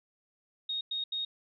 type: tone bursts at uneven times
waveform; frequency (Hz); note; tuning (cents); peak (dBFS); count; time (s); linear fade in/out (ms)
sine; 3729; A#7; 0; -31; 3; 0.69-0.81 / 0.91-1.04 / 1.12-1.25; 5
effects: none